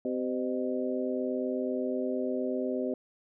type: harmonic tone with a mistuned harmonic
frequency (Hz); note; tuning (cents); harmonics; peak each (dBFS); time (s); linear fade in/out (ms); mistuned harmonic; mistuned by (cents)
128.3; C3; -34; 2 / 3 / 4 / 5; -32 / -34 / -35 / -36; 0.05-2.94; 2; 5; -80
effects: none